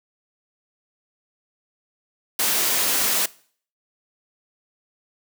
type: noise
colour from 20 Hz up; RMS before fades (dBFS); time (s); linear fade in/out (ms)
white; -21; 2.39-3.26; 5
effects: noise-tail reverb RT60 0.5 s tail -21 dB re dry + high-pass 200 Hz 12 dB/octave